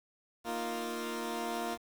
15% pulse chord, Bb suspended fourth, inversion none, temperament equal, 233.1 / 311.1 / 349.2 Hz, Bb3 / Eb4 / F4, 0 / 0 / 0 cents, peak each -32 / -38 / -32 dBFS, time 0.44-1.78 s, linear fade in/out 50 ms, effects 9-bit

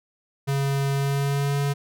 square tone with pitch glide, 138.59 to 141.5 Hz, C#3 to C#3, 0 to +36 cents, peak -22 dBFS, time 0.47-1.74 s, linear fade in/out 20 ms, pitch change +36 cents, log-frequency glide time 0.91-1.57 s, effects none

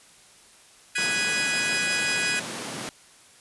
sawtooth chord, G# minor seventh, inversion third, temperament equal, 1480 / 1661.2 / 1975.5 / 2489 Hz, F#6 / G#6 / B6 / D#7, 0 / 0 / 0 / 0 cents, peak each -29 / -25 / -29 / -23 dBFS, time 0.95-2.4 s, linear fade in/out 10 ms
pink high-pass noise, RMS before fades -34 dBFS, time 0.98-2.89 s, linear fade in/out 0 ms, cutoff 150 Hz, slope 24 dB/octave
effects white hiss -53 dBFS RMS until 3.4 s + resampled to 24000 Hz

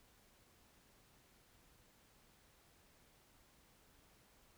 silence, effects pink hiss -69 dBFS RMS until 4.57 s

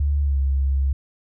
sine tone with pitch glide, 71.8 to 68.08 Hz, D2 to C#2, -39 to -31 cents, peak -17 dBFS, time 0-0.93 s, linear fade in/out 5 ms, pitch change -92 cents, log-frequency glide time 0.22-0.39 s, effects none

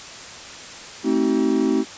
triangle chord, A diminished seventh, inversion none, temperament just, 220 / 264 / 316.8 / 380.2 Hz, A3 / C4 / Eb4 / Gb4, 0 / +16 / +31 / +47 cents, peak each -22 / -19 / -20 / -21 dBFS, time 1.03-1.85 s, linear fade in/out 50 ms, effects white hiss -37 dBFS RMS until 1.97 s + resampled to 16000 Hz

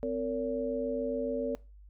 sine tone cluster, 257.1 / 459.8 / 567 Hz, C4 / A#4 / C#5, -30 / -24 / +39 cents, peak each -35 / -33 / -34 dBFS, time 0.03-1.55 s, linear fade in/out 0 ms, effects noise-tail reverb RT60 0.3 s tail -22 dB re dry + added 50 Hz sine -50 dBFS peak until 1.89 s

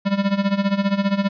square tone with tremolo, 198.2 Hz, G3, 19 cents sharp, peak -15 dBFS, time 0.05-1.29 s, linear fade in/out 20 ms, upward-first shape sine, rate 15 Hz, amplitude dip 80%, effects resampled to 11025 Hz + 8-bit

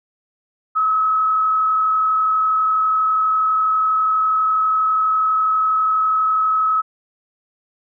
sine tone with frequency modulation, 1285 Hz, E6, 45 cents flat, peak -14 dBFS, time 0.75-6.82 s, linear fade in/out 20 ms, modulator 32.2 Hz, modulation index 0.55, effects none

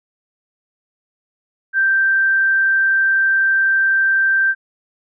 sine tone, 1568 Hz, G6, in tune, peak -12 dBFS, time 1.73-4.55 s, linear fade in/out 50 ms, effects none

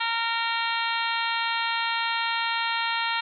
harmonic tone, 460.9 Hz, A#4, 20 cents flat, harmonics 2 / 3 / 4 / 5 / 6 / 7 / 8 / 9, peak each -29 / -31 / -32 / -33 / -34 / -34 / -35 / -36 dBFS, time 0-3.21 s, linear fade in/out 10 ms, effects none

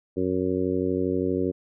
harmonic tone, 92.5 Hz, F#2, in tune, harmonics 1 / 2 / 3 / 4 / 5 / 6, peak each -34 / -32 / -27 / -27 / -29 / -36 dBFS, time 0.16-1.52 s, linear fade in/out 20 ms, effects none

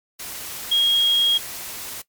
sine tone in noise, 3273 Hz, G#7, 26 cents flat, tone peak -15 dBFS, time 0.71-1.38 s, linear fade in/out 10 ms, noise white, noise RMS -33 dBFS, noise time 0.19-2.02 s, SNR +15 dB, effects noise-tail reverb RT60 0.1 s tail -19 dB re dry + MP3 96 kbps

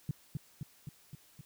sine tone with echo, 144 Hz, D3, 34 cents flat, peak -29 dBFS, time 0.09-0.11 s, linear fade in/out 2 ms, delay 260 ms, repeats 5, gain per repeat -3 dB, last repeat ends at 1.41 s, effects white hiss -63 dBFS RMS until 1.45 s

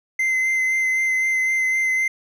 triangle tone with vibrato, 2066 Hz, C7, 22 cents flat, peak -16 dBFS, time 0.19-2.08 s, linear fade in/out 5 ms, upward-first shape sine, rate 3.9 Hz, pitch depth 16 cents each way, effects none

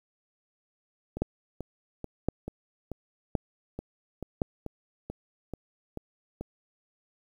two click trains, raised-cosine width 2 ms, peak -22 / -12 dBFS, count 13 / 4, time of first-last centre 1.17-6.41 / 1.22-4.418 s, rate 2.29 / 0.938 Hz, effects 9-bit

